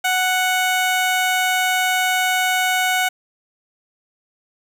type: tone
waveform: 15% pulse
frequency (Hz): 740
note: F#5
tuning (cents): 0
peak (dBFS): -10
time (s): 0.04-3.09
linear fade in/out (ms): 10
effects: none